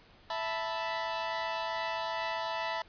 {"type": "chord", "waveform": "sawtooth", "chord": "E suspended fourth", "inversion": "none", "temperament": "equal", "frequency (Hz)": [659.3, 880, 987.8], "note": ["E5", "A5", "B5"], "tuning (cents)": [0, 0, 0], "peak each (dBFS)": -33, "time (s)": [0.3, 2.82], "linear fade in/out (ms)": 2, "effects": ["pink hiss -59 dBFS RMS until 2.88 s", "resampled to 11025 Hz"]}